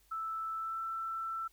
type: tone with pitch glide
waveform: sine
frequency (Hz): 1318.5 to 1333.8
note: E6 to E6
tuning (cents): 0 to +20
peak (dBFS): -35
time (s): 0.11-1.48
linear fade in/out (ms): 10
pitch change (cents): +20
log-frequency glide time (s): 0.55-0.81
effects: added 50 Hz sine -68 dBFS peak until 1.52 s + white hiss -69 dBFS RMS until 1.52 s